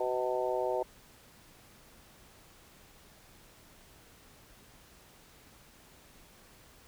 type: harmonic tone with a mistuned harmonic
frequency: 125.4 Hz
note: B2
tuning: 27 cents sharp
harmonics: 3 / 4 / 5 / 6 / 7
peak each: -35 / -34 / -34 / -40 / -37 dBFS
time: 0-0.83 s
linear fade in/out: 5 ms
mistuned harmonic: 7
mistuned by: +32 cents
effects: pink hiss -58 dBFS RMS until 6.87 s